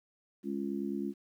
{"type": "harmonic tone", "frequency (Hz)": 69.3, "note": "C#2", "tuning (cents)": 0, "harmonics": [3, 4, 5], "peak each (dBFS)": [-36, -37, -38], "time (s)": [0.43, 1.14], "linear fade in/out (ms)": 50, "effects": ["11-bit"]}